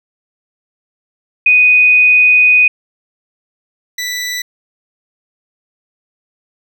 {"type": "tone pair in turn", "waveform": ["sine", "20% pulse"], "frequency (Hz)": [2489, 1975.5], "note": ["D#7", "B6"], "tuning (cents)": [0, 0], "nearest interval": "major third", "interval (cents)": 400, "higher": "first", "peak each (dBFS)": [-5, -13], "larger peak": "first", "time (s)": [[1.46, 2.68], [3.98, 4.42]], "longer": "first", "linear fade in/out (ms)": 5, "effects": []}